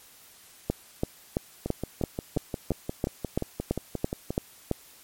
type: two click trains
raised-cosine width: 2 ms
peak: -11 / -16 dBFS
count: 13 / 16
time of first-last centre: 0.7-4.713 / 1.66-4.306 s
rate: 2.99 / 5.67 Hz
effects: white hiss -53 dBFS RMS until 5.03 s + MP3 64 kbps